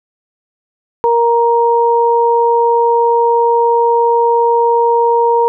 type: tone pair together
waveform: sine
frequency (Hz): 468.5 / 937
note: A#4 / A#5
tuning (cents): +9 / +9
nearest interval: octave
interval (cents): 1200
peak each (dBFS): -11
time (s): 1.04-5.48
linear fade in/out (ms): 0
effects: none